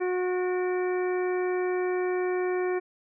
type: harmonic tone with a mistuned harmonic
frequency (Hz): 364.1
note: F#4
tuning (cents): -28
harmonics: 1 / 2 / 3 / 4 / 5 / 6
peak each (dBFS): -25 / -36 / -40 / -42 / -40 / -42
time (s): 0-2.8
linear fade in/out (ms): 20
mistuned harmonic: 6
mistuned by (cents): +97
effects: none